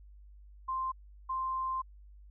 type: tone bursts at uneven times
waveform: sine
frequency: 1046.5 Hz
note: C6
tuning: in tune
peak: -31 dBFS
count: 2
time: 0.68-0.92 / 1.29-1.82 s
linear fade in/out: 10 ms
effects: added 50 Hz sine -51 dBFS peak until 2.3 s